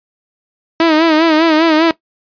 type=tone with vibrato; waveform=sawtooth; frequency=319.9 Hz; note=D#4; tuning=48 cents sharp; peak=-4 dBFS; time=0.8-1.91 s; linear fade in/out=2 ms; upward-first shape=sine; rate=5 Hz; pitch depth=78 cents each way; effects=noise-tail reverb RT60 0.1 s tail -18 dB re dry + resampled to 11025 Hz